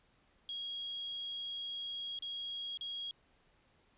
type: tone with dropouts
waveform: sine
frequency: 3288 Hz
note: G#7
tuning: 18 cents flat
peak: -38 dBFS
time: 0.49-3.11 s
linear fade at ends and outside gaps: 1 ms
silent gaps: 2.189-2.223 / 2.773-2.81 s
effects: pink hiss -70 dBFS RMS until 3.97 s + resampled to 8000 Hz